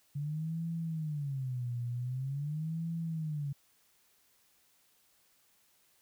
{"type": "tone with vibrato", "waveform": "sine", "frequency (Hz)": 141.4, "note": "C#3", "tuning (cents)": 35, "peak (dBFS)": -33, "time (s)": [0.15, 3.53], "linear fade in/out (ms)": 10, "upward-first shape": "sine", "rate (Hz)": 0.45, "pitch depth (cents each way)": 280, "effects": ["white hiss -69 dBFS RMS until 6.01 s"]}